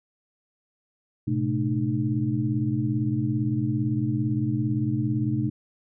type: tone cluster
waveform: sine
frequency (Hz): 110.9 / 128.6 / 218.9 / 303.7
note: A2 / C3 / A3 / D#4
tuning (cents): +14 / -30 / -9 / -42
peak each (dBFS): -29 / -26 / -29 / -28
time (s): 1.27-5.5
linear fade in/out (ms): 10
effects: none